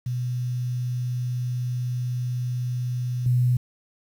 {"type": "tone with level steps", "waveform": "sine", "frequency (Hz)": 124, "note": "B2", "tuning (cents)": 7, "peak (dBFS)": [-24, -17], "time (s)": [0.06, 3.57], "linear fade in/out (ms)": 5, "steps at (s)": 3.26, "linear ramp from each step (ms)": 2, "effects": ["8-bit"]}